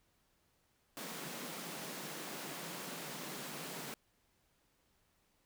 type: high-pass noise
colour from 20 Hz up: pink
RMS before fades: -45 dBFS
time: 0.97-3.94 s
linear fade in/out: 0 ms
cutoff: 140 Hz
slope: 96 dB/octave
effects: pink hiss -75 dBFS RMS until 5.45 s